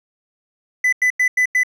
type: tone bursts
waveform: triangle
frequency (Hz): 2000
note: B6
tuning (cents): +21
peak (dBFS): -11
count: 5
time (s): 0.84-1.634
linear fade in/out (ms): 5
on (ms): 86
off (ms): 91
effects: none